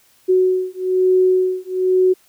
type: beating tone pair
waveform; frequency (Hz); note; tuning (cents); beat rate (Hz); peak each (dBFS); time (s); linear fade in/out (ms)
sine; 370 / 371.1; F#4 / F#4; 0 / +5; 1.1; -16; 0.28-2.14; 20
effects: white hiss -55 dBFS RMS until 2.28 s

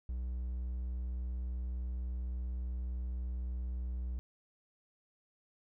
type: tone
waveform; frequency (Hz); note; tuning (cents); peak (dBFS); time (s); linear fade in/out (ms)
triangle; 61.74; B1; 0; -33; 0.09-4.19; 0
effects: none

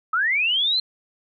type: linear sweep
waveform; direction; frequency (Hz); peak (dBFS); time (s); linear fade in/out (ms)
sine; up; 1244.5 to 4186; -18; 0.13-0.8; 5
effects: none

